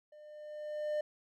triangle tone with level ramp, 602 Hz, D5, 43 cents sharp, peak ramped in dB -51 to -28 dBFS, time 0.12-1.01 s, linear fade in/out 5 ms, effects none

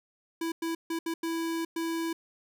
square tone bursts at uneven times, 330 Hz, E4, 2 cents sharp, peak -30 dBFS, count 6, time 0.41-0.52 / 0.62-0.75 / 0.9-0.99 / 1.06-1.14 / 1.23-1.65 / 1.76-2.13 s, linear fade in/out 5 ms, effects none

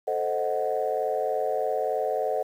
sine chord, A diminished seventh, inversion none, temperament equal, 440 / 523.3 / 622.3 / 740 Hz, A4 / C5 / Eb5 / Gb5, 0 / 0 / 0 / 0 cents, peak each -29 dBFS, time 0.07-2.43 s, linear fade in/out 10 ms, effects tanh soft clip ceiling -15 dBFS + 9-bit

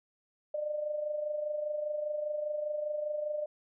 sine tone with amplitude modulation, 600 Hz, D5, 37 cents sharp, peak -29 dBFS, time 0.54-3.46 s, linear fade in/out 5 ms, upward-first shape sine, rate 25 Hz, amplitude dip 55%, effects none

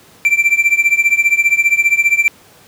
triangle tone with tremolo, 2349 Hz, D7, in tune, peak -4 dBFS, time 0.25-2.28 s, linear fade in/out 0 ms, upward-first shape triangle, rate 15 Hz, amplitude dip 95%, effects pink hiss -45 dBFS RMS until 2.67 s + high-pass 100 Hz 12 dB/octave

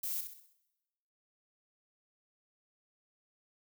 violet noise with echo, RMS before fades -37 dBFS, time 0.03-0.21 s, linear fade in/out 5 ms, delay 64 ms, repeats 5, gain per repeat -7 dB, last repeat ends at 0.53 s, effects noise-tail reverb RT60 1.0 s tail -19 dB re dry

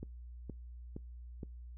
click train, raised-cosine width 3 ms, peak -29 dBFS, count 4, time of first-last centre 0.03-1.432 s, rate 2.14 Hz, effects noise-tail reverb RT60 0.2 s tail -24 dB re dry + added 60 Hz sine -46 dBFS peak until 1.77 s

